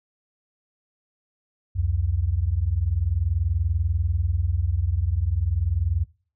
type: tone pair together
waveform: sine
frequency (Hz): 68.7 / 89.08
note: C#2 / F2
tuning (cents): -15 / +35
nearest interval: major third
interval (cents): 450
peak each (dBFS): -25 / -22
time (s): 1.75-6.05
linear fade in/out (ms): 20
effects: noise-tail reverb RT60 0.4 s tail -19 dB re dry